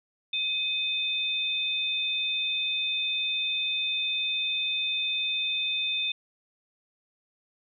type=tone pair together; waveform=sine; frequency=2528 / 3581 Hz; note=D#7 / A7; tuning=+27 / +30 cents; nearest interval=tritone; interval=603 cents; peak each=-31 / -27 dBFS; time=0.33-6.12 s; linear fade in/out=5 ms; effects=none